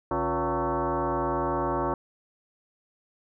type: tone with frequency modulation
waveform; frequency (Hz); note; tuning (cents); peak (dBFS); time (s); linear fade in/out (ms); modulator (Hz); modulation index
sine; 274.1; C#4; -19; -24; 0.11-1.94; 2; 210; 4.5
effects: none